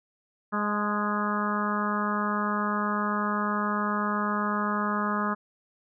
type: harmonic tone with a mistuned harmonic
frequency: 207.7 Hz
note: G#3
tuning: in tune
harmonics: 1 / 2 / 3 / 4 / 5 / 6 / 7 / 8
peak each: -29 / -37 / -37 / -38 / -32 / -30 / -37 / -37 dBFS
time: 0.52-5.35 s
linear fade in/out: 20 ms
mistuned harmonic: 4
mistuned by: +28 cents
effects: none